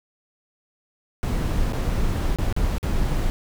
brown noise with dropouts, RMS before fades -22 dBFS, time 1.23-3.3 s, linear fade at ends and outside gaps 0 ms, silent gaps 1.724-1.732 / 2.36-2.386 / 2.526-2.564 / 2.783-2.829 s, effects none

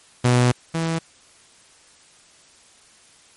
sawtooth tone pair in turn, 123.4 / 164.01 Hz, B2 / E3, -1 / -8 cents, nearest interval perfect fourth, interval 493 cents, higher second, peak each -10 / -17 dBFS, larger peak first, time 0.24-0.52 / 0.74-0.99 s, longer first, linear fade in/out 10 ms, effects white hiss -52 dBFS RMS until 3.36 s + MP3 48 kbps

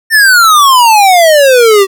square exponential sweep, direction down, 1823 to 379 Hz, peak -3 dBFS, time 0.1-1.87 s, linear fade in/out 50 ms, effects none

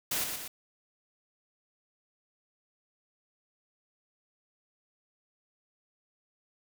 white noise with echo, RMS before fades -31 dBFS, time 0.11-0.24 s, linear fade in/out 5 ms, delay 120 ms, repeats 2, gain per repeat -5 dB, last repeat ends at 0.48 s, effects none

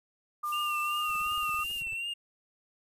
sine tone with pitch glide, 1200 to 1228 Hz, D6 to D#6, +37 to -23 cents, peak -30 dBFS, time 0.43-1.64 s, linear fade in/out 10 ms, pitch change +40 cents, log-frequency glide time 0.96-1.05 s
violet noise, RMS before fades -42 dBFS, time 0.43-1.84 s, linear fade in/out 50 ms
triangle tone with vibrato, 2747 Hz, F7, 29 cents flat, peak -31 dBFS, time 0.52-2.14 s, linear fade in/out 10 ms, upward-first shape triangle, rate 2.7 Hz, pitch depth 62 cents each way
brown noise bursts, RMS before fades -48 dBFS, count 16, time 1.09-1.939 s, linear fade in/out 5 ms, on 24 ms, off 31 ms
effects resampled to 32000 Hz

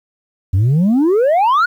sine exponential sweep, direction up, 87.31 to 1480 Hz, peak -7 dBFS, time 0.53-1.66 s, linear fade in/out 10 ms, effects tanh soft clip ceiling -9 dBFS + 8-bit

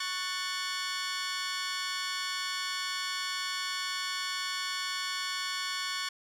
15% pulse chord, F# minor, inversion second, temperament just, 1110 / 1480 / 1776 Hz, C#6 / F#6 / A6, +2 / 0 / +16 cents, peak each -29 / -31 / -31 dBFS, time 0-6.09 s, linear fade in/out 5 ms, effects low-pass 9000 Hz 12 dB/octave + 10-bit

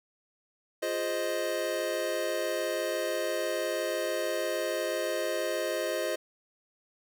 square chord, F minor seventh, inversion none, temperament equal, 349.2 / 415.3 / 523.3 / 622.3 Hz, F4 / Ab4 / C5 / Eb5, 0 / 0 / 0 / 0 cents, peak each -37 / -38 / -35 / -33 dBFS, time 0.82-6.16 s, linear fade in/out 10 ms, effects none

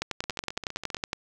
two click trains, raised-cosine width 0.2 ms, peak -19 / -11 dBFS, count 12 / 13, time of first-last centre 0.24-0.968 / 0.02-1.131 s, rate 15.1 / 10.8 Hz, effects none

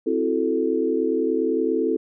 sine chord, F# half-diminished seventh, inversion second, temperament equal with one note detuned, 262.7 / 329.6 / 370 / 440 Hz, C4 / E4 / F#4 / A4, +7 / 0 / 0 / 0 cents, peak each -26 / -24 / -27 / -23 dBFS, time 0.06-1.97 s, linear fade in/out 10 ms, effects none

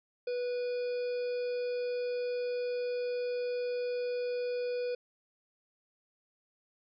harmonic tone, 491.2 Hz, B4, 9 cents flat, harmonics 1 / 3 / 5 / 7 / 9 / 10, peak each -31 / -51 / -49 / -60 / -54 / -55 dBFS, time 0.27-4.95 s, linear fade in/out 5 ms, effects none

